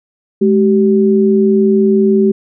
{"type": "tone pair together", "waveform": "sine", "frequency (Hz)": [211, 385], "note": ["G#3", "G4"], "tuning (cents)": [28, -31], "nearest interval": "minor seventh", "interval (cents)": 1041, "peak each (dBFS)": -10, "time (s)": [0.41, 2.32], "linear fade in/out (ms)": 10, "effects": []}